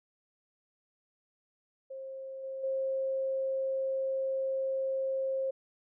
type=tone with level steps; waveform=sine; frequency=533 Hz; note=C5; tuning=32 cents sharp; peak=-39 / -36 / -29 dBFS; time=1.9-5.51 s; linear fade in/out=10 ms; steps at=2.43 / 2.63 s; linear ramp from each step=10 ms; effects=none